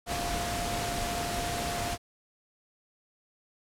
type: tone in noise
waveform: sine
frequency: 698.5 Hz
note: F5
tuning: in tune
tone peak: -34 dBFS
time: 0.06-1.98 s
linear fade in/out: 50 ms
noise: pink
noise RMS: -33 dBFS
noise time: 0.06-1.98 s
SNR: -4 dB
effects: low-pass 11000 Hz 12 dB/octave